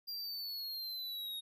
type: exponential sweep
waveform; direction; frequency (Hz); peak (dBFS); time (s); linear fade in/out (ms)
square; down; 4794 to 3729; -40; 0.07-1.41; 20
effects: none